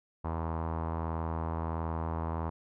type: tone with low-pass filter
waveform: sawtooth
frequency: 81.5 Hz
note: E2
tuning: 19 cents flat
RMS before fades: -34 dBFS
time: 0.24-2.5 s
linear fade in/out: 10 ms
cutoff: 1000 Hz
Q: 3.4
effects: none